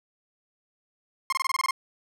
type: tone bursts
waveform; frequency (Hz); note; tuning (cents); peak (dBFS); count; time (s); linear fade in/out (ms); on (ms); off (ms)
30% pulse; 1064; C6; +29; -20; 9; 1.3-1.709; 2; 25; 23
effects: low-pass 11000 Hz 12 dB/octave